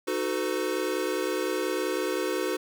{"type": "chord", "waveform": "square", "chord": "B dominant seventh", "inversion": "first", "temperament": "equal with one note detuned", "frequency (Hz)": [311.1, 370, 440, 505.7], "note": ["D#4", "F#4", "A4", "B4"], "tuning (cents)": [0, 0, 0, 41], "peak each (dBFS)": [-34, -31, -34, -33], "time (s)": [0.07, 2.57], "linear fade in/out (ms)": 10, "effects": []}